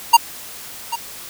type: tone with echo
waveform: square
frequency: 932.3 Hz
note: A#5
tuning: in tune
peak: -5 dBFS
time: 0.13-0.17 s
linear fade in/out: 10 ms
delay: 790 ms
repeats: 1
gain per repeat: -15 dB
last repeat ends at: 0.96 s
effects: white hiss -35 dBFS RMS until 1.29 s